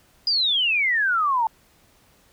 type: exponential sweep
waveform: sine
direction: down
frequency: 4978 to 870 Hz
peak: -18 dBFS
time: 0.27-1.47 s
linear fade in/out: 2 ms
effects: pink hiss -58 dBFS RMS until 2.32 s